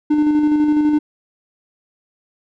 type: tone with tremolo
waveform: triangle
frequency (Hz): 300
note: D4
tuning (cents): +37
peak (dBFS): -9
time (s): 0.1-0.99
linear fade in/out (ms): 10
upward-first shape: square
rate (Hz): 12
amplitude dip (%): 30
effects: none